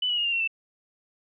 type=tone with pitch steps; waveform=sine; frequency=2990 / 2922 / 2855 / 2790 / 2726 / 2664 Hz; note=F#7 / F#7 / F7 / F7 / F7 / E7; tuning=+17 / -22 / +37 / -2 / -43 / +18 cents; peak=-23 dBFS; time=0.02-0.476 s; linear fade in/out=5 ms; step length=76 ms; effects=none